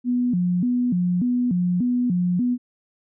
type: tone with vibrato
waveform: sine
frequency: 209.4 Hz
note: G#3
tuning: 15 cents sharp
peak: -18 dBFS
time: 0.04-2.58 s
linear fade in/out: 50 ms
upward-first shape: square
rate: 1.7 Hz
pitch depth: 280 cents each way
effects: none